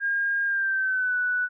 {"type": "tone with pitch glide", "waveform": "sine", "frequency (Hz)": [1617, 1482.8], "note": ["G#6", "F#6"], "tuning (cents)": [-47, 3], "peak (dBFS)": -22, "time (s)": [0, 1.49], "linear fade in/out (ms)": 50, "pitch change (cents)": -150, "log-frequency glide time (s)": [0.45, 1.17], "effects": []}